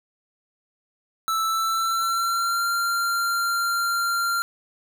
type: tone with pitch glide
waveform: square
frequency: 1318.5 to 1383.3 Hz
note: E6 to F6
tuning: 0 to -17 cents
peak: -22 dBFS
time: 1.28-4.42 s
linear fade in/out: 0 ms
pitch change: +83 cents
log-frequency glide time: 1.46-2.66 s
effects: none